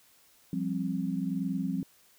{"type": "chord", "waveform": "sine", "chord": "F suspended second", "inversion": "none", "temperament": "equal with one note detuned", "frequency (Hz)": [174.61, 196, 264.5], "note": ["F3", "G3", "C4"], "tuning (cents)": [0, 0, 19], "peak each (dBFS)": -33, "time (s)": [0.53, 1.83], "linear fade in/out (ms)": 2, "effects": ["white hiss -62 dBFS RMS until 2.18 s"]}